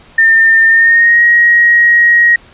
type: tone with pitch glide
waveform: sine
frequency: 1806 to 1889.2 Hz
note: A6 to A#6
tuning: +45 to +23 cents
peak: -4 dBFS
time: 0.18-2.36 s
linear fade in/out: 5 ms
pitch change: +78 cents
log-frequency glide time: 0.67-1.23 s
effects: pink hiss -41 dBFS RMS until 2.53 s + resampled to 8000 Hz